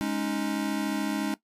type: chord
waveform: square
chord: Ab suspended fourth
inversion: none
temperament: equal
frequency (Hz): 207.7 / 277.2 / 311.1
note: Ab3 / Db4 / Eb4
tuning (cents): 0 / 0 / 0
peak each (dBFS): -32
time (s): 0.01-1.34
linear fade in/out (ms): 0
effects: noise-tail reverb RT60 0.1 s tail -17 dB re dry + resampled to 32000 Hz